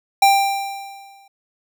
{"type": "tone with exponential decay", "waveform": "square", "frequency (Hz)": 790, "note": "G5", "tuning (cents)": 13, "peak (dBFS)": -9, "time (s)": [0.22, 1.28], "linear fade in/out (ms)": 5, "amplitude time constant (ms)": 230, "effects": []}